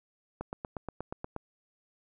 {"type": "click train", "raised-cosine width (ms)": 1, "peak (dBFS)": -22, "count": 9, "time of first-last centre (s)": [0.41, 1.364], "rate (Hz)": 8.39, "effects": []}